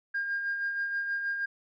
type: tone with tremolo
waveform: sine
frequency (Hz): 1611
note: G6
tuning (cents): +47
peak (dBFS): -26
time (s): 0.14-1.46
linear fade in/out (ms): 10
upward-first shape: sine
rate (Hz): 6.3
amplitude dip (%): 45
effects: tanh soft clip ceiling -24 dBFS